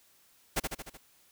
pink noise with echo, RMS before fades -29 dBFS, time 0.56-0.6 s, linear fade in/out 10 ms, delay 75 ms, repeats 5, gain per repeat -4 dB, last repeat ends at 0.975 s, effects white hiss -64 dBFS RMS until 1.31 s

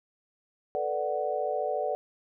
sine chord, B minor seventh, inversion third, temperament equal with one note detuned, 440 / 493.9 / 587.3 / 742.6 Hz, A4 / B4 / D5 / F#5, 0 / 0 / 0 / +6 cents, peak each -34 / -34 / -31 / -32 dBFS, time 0.75-1.95 s, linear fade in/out 0 ms, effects none

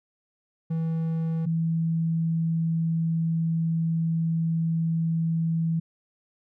triangle / sine tone pair in turn, 162.7 / 163.93 Hz, E3 / E3, -22 / -9 cents, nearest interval unison, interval 13 cents, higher second, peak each -22 dBFS, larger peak neither, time 0.7-1.46 / 1.46-5.8 s, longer second, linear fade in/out 10 ms, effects none

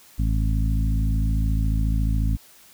harmonic tone with a mistuned harmonic, 53.9 Hz, A1, 35 cents flat, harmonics 1 / 2 / 3 / 4 / 5, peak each -20 / -26 / -30 / -32 / -34 dBFS, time 0.18-2.37 s, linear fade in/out 20 ms, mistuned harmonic 1, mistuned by -18 cents, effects white hiss -51 dBFS RMS until 2.73 s

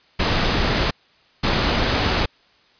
pink noise bursts at uneven times, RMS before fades -19 dBFS, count 2, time 0.19-0.91 / 1.43-2.26 s, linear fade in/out 10 ms, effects white hiss -56 dBFS RMS until 2.79 s + resampled to 11025 Hz

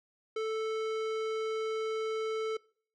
sine tone with tanh clipping, 440 Hz, A4, in tune, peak -33 dBFS, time 0.36-2.57 s, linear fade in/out 5 ms, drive 18 dB, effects noise-tail reverb RT60 0.5 s tail -24 dB re dry

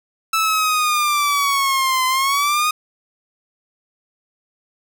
sawtooth linear two-way sweep, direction down then up, 1318.5 to 1025 to 1247 Hz, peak -12 dBFS, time 0.33-2.71 s, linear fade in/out 5 ms, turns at 2.06 s, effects none

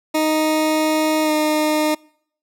20% pulse tone with pitch glide, 311.1 to 306.1 Hz, D#4 to D#4, 0 to -28 cents, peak -11 dBFS, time 0.14-1.95 s, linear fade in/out 10 ms, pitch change -28 cents, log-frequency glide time 1.23-1.31 s, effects noise-tail reverb RT60 0.6 s tail -25 dB re dry

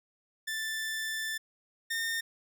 sawtooth tone pair in turn, 1765 / 1823 Hz, A6 / A#6, +5 / -39 cents, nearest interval minor second, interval 56 cents, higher second, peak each -29 / -27 dBFS, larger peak second, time 0.47-1.38 / 1.9-2.21 s, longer first, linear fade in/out 10 ms, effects none

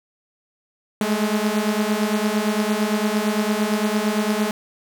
sawtooth beating tone pair, 207.7 / 216.5 Hz, G#3 / A3, 0 / -28 cents, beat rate 8.8 Hz, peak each -18 dBFS, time 1.01-4.51 s, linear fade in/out 2 ms, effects 9-bit

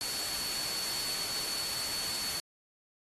sine tone in noise, 4435 Hz, C#8, in tune, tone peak -36 dBFS, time 0.01-2.4 s, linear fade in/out 0 ms, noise white, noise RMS -36 dBFS, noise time 0.01-2.4 s, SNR -3 dB, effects AAC 32 kbps

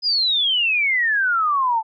sine exponential sweep, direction down, 5050 to 864 Hz, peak -16 dBFS, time 0.02-1.83 s, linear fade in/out 50 ms, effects none

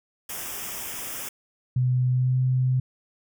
white band-stop noise, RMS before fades -34 dBFS, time 0.29-1.29 s, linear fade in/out 5 ms, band 3500 to 5000 Hz, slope 96 dB/octave
sine tone with pitch glide, 126.3 to 128.36 Hz, B2 to C3, +39 to -33 cents, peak -19 dBFS, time 1.76-2.8 s, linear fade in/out 5 ms, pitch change +28 cents, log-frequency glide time 2.11-2.36 s
effects none

